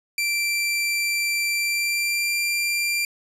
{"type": "tone with pitch glide", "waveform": "sawtooth", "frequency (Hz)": [2349, 2371], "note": ["D7", "D7"], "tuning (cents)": [0, 16], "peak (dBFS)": -18, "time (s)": [0.18, 3.05], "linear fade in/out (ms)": 2, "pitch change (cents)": 16, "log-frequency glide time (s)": [1.53, 2.36], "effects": ["resampled to 32000 Hz"]}